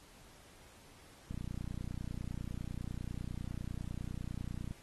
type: click train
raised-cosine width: 5 ms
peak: -28 dBFS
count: 103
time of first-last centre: 1.31-4.71 s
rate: 30 Hz
effects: pink hiss -60 dBFS RMS until 4.82 s + AAC 32 kbps